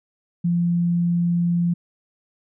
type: tone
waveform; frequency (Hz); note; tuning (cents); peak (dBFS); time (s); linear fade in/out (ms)
sine; 172.6; F3; -20; -17; 0.44-1.74; 10
effects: none